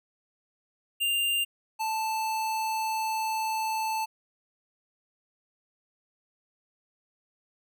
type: tone pair in turn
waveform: square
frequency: 2794 / 880.1 Hz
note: F7 / A5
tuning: 0 / 0 cents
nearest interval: octave + minor sixth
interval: 2000 cents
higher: first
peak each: -25 / -28 dBFS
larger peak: first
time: 1-1.45 / 1.79-4.06 s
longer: second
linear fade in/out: 20 ms
effects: none